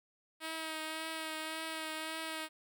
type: tone with vibrato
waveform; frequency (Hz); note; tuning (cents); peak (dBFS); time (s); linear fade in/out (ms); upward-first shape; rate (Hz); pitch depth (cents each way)
5% pulse; 317.7; D#4; +36; -27; 0.4-2.49; 50; triangle; 1.8; 25
effects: none